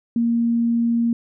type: tone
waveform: sine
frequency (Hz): 233.5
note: A#3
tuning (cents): +3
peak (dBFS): -16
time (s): 0.16-1.13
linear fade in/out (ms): 2
effects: none